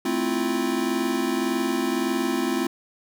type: chord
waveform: square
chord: F major seventh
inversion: first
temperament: equal with one note detuned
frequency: 220 / 261.6 / 327.4 / 349.2 Hz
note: A3 / C4 / E4 / F4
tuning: 0 / 0 / -12 / 0 cents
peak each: -31 / -27 / -30 / -28 dBFS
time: 0.05-2.67 s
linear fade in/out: 5 ms
effects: none